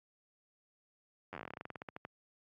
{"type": "slowing click train", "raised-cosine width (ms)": 0.5, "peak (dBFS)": -28, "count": 21, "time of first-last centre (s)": [1.33, 2.051], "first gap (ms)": 10, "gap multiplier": 1.12, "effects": ["high-pass 100 Hz 12 dB/octave", "AAC 48 kbps"]}